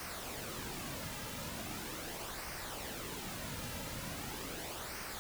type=noise with flanger; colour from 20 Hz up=pink; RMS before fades=-43 dBFS; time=0-5.19 s; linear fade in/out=0 ms; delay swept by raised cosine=0.27 to 2.77 ms; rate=0.4 Hz; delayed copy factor=-0.5; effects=none